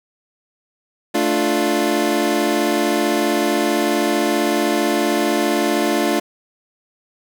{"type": "chord", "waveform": "25% pulse", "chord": "D minor", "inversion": "second", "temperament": "equal", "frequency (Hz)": [220, 293.7, 349.2], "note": ["A3", "D4", "F4"], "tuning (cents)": [0, 0, 0], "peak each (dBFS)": [-19, -16, -16], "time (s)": [1.14, 6.2], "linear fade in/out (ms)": 10, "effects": []}